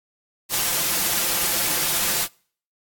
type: noise with comb filter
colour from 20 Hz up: white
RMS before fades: -22 dBFS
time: 0.49-2.28 s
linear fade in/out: 50 ms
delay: 5.8 ms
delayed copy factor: +0.5
effects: noise-tail reverb RT60 0.5 s tail -26 dB re dry + AAC 64 kbps